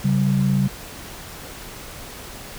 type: tone pair together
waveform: sine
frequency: 136.54 / 193.1 Hz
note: C#3 / G3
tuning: -26 / -26 cents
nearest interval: tritone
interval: 600 cents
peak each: -18 dBFS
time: 0.04-0.68 s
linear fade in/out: 10 ms
effects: tanh soft clip ceiling -8 dBFS + pink hiss -37 dBFS RMS until 2.58 s